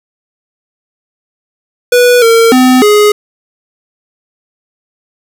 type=tone with pitch steps; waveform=square; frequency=490 / 457.3 / 255.1 / 417.6 Hz; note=B4 / A#4 / C4 / G#4; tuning=-14 / -33 / -44 / +10 cents; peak=-4 dBFS; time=1.92-3.12 s; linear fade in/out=5 ms; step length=300 ms; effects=7-bit